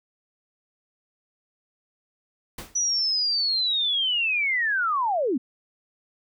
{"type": "noise with exponential decay", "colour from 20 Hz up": "pink", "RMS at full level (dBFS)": -33, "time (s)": [2.58, 2.82], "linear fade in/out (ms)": 5, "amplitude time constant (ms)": 51}
{"type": "linear sweep", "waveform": "sine", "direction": "down", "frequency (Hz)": [5930, 223.1], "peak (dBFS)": -21, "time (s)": [2.75, 5.38], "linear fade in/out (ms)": 10}
{"effects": []}